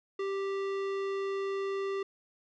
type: tone with tanh clipping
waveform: sine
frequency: 392 Hz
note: G4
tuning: in tune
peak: -33 dBFS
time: 0.19-2.03 s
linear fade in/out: 5 ms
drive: 17 dB
effects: none